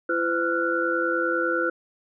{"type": "tone cluster", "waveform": "sine", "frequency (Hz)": [338.6, 508, 1378, 1468], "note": ["E4", "B4", "F6", "F#6"], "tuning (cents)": [46, 49, -24, -14], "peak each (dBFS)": -27, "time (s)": [0.09, 1.7], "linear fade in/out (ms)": 5, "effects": []}